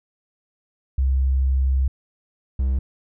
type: tone pair in turn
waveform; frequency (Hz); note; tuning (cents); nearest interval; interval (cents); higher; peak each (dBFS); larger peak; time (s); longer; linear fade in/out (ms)
sine / triangle; 66.2 / 65.63; C2 / C2; +21 / +6; unison; 15; first; -16; neither; 0.98-1.88 / 2.59-2.79; first; 5
effects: none

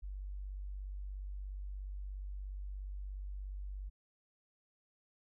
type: tone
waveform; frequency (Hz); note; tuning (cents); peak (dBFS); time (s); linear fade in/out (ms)
sine; 48.48; G1; -18; -40; 0.02-3.9; 20
effects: none

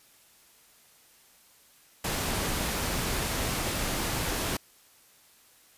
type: noise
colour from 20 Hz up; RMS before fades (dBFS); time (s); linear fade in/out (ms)
pink; -30; 2.04-4.57; 5
effects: white hiss -59 dBFS RMS until 5.77 s + resampled to 32000 Hz

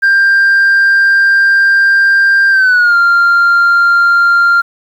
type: tone with pitch glide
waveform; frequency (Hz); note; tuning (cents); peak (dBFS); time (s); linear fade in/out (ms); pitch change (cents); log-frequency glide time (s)
sine; 1589 to 1391.3; G6 to F6; +23 to -7; -3; 0.02-4.62; 20; -230; 2.5-2.96
effects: tanh soft clip ceiling -4 dBFS + 7-bit

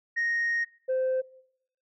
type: tone pair in turn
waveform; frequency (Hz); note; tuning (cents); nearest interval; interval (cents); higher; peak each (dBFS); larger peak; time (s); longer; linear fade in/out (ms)
sine; 1864.7 / 518.6; A#6 / C5; 0 / -15; octave + minor seventh; 2215; first; -23 / -22; second; 0.16-0.65 / 0.88-1.22; first; 20
effects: noise-tail reverb RT60 0.8 s tail -23 dB re dry + tanh soft clip ceiling -22 dBFS

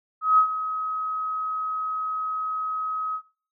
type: tone with ADSR envelope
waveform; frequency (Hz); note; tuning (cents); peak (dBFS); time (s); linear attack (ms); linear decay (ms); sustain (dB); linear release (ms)
sine; 1271; D#6; +36; -12; 0.21-3.22; 170; 91; -13; 74
effects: noise-tail reverb RT60 0.4 s tail -17 dB re dry

